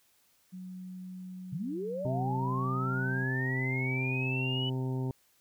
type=tone with pitch glide; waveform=sine; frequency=184.3 to 187.2 Hz; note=F#3 to F#3; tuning=-7 to +20 cents; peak=-40 dBFS; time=0.52-3.25 s; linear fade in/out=20 ms; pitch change=+27 cents; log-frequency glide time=1.81-2.37 s
type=linear sweep; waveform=sine; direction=up; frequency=122.9 to 2982 Hz; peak=-33 dBFS; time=1.52-4.7 s; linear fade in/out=10 ms
type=harmonic tone; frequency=129.8 Hz; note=C3; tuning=13 cents flat; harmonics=1 / 2 / 3 / 4 / 5 / 6 / 7; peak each=-31 / -37 / -40 / -51 / -53 / -53 / -48 dBFS; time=2.05-5.11 s; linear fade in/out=2 ms
effects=white hiss -68 dBFS RMS until 5.4 s